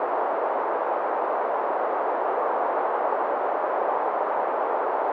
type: band-pass noise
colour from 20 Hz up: white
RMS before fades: -25 dBFS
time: 0-5.12 s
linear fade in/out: 2 ms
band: 430 to 990 Hz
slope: 24 dB/octave
effects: none